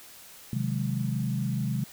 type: chord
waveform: sine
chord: Ab dominant seventh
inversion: first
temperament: equal with one note detuned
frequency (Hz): 130.81 / 155.56 / 182.45 / 207.7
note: C3 / Eb3 / Gb3 / Ab3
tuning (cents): 0 / 0 / -24 / 0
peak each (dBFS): -29 / -34 / -34 / -32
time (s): 0.53-1.84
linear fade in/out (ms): 2
effects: white hiss -49 dBFS RMS until 1.92 s